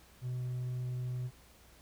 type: tone with hard clipping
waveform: sine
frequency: 125.3 Hz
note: B2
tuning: 25 cents sharp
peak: -35 dBFS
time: 0.21-1.31 s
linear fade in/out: 50 ms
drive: 2 dB
effects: added 61 Hz sine -63 dBFS peak until 1.81 s + pink hiss -61 dBFS RMS until 1.81 s